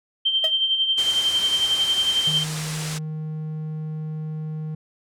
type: tone with tremolo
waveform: sine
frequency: 3136 Hz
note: G7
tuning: in tune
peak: -16 dBFS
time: 0.25-2.44 s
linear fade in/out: 10 ms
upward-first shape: sine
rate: 11 Hz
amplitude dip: 55%
type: tone with exponential decay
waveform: 45% pulse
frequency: 635 Hz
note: D#5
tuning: 35 cents sharp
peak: -23 dBFS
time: 0.44-0.54 s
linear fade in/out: 2 ms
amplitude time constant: 20 ms
type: low-pass noise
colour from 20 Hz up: white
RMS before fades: -33 dBFS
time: 0.97-2.99 s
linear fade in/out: 20 ms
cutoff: 8900 Hz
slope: 24 dB/octave
type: tone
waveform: triangle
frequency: 155.56 Hz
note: D#3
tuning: in tune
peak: -25 dBFS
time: 2.27-4.75 s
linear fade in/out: 5 ms
effects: none